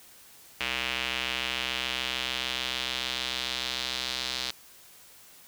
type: tone with band-pass filter sweep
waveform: square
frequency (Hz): 63.4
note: B1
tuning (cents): +46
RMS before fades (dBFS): -32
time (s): 0.6-4.51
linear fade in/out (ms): 5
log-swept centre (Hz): 2700 to 4100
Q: 2.5
effects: white hiss -53 dBFS RMS until 5.47 s